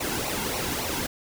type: noise with flanger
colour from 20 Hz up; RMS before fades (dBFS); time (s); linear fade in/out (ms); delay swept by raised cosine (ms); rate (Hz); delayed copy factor
pink; -29; 0-1.07; 10; 0.6 to 1.7; 3.6; -0.6
effects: none